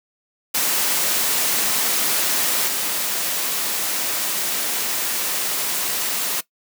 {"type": "noise with level steps", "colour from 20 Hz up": "white", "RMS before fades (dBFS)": [-20, -23], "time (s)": [0.54, 6.41], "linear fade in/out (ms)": 10, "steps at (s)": 2.67, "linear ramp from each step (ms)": 10, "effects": ["noise-tail reverb RT60 0.1 s tail -18 dB re dry", "high-pass 200 Hz 12 dB/octave"]}